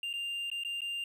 triangle tone with dropouts, 2794 Hz, F7, in tune, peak -32 dBFS, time 0.03-1.04 s, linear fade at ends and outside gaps 2 ms, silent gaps 0.13-0.137 / 0.501-0.515 / 0.636-0.648 / 0.807-0.817 s, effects none

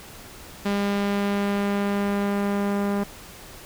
sawtooth tone with low-pass filter sweep, 201.5 Hz, G3, 48 cents sharp, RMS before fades -24 dBFS, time 0.65-3.04 s, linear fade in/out 10 ms, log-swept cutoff 4600 to 1400 Hz, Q 0.74, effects pink hiss -43 dBFS RMS until 3.65 s

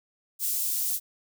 white high-pass noise, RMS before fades -28 dBFS, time 0.39-1 s, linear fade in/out 50 ms, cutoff 7300 Hz, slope 12 dB/octave, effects none

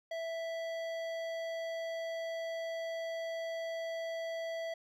sine tone with hard clipping, 659.3 Hz, E5, in tune, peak -38 dBFS, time 0.11-4.74 s, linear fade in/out 5 ms, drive 13 dB, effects none

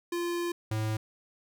square tone pair in turn, 346 / 108.98 Hz, F4 / A2, -16 / -16 cents, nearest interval octave + minor sixth, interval 2000 cents, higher first, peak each -30 / -29 dBFS, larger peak second, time 0.12-0.52 / 0.71-0.97 s, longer first, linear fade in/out 5 ms, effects none

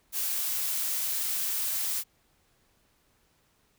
blue noise, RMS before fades -30 dBFS, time 0.12-2.04 s, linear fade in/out 50 ms, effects pink hiss -68 dBFS RMS until 3.78 s

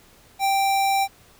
square tone, 784 Hz, G5, in tune, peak -19 dBFS, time 0.39-1.08 s, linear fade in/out 50 ms, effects pink hiss -53 dBFS RMS until 1.39 s

